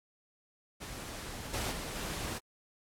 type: noise with level steps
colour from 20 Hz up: pink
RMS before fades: -43 / -35 / -40 / -38 dBFS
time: 0.8-2.39 s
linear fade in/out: 20 ms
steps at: 1.53 / 1.71 / 1.95 s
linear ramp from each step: 10 ms
effects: low-pass 12000 Hz 12 dB/octave + AAC 64 kbps